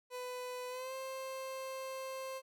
30% pulse tone with pitch glide, 499.2 to 527.7 Hz, B4 to C5, +19 to +15 cents, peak -38 dBFS, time 0.1-2.42 s, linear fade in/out 50 ms, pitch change +96 cents, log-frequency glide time 0.69-0.94 s, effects none

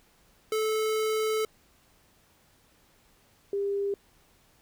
square / sine tone pair in turn, 435.3 / 400 Hz, A4 / G4, -19 / +35 cents, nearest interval minor second, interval 146 cents, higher first, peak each -26 dBFS, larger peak neither, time 0.52-1.45 / 3.53-3.94 s, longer first, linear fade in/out 2 ms, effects pink hiss -63 dBFS RMS until 4.61 s

